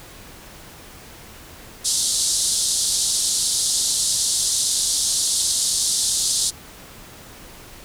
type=band-pass noise; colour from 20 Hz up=white; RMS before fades=-21 dBFS; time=1.84-6.51 s; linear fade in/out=20 ms; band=3600 to 10000 Hz; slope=48 dB/octave; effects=pink hiss -42 dBFS RMS until 7.84 s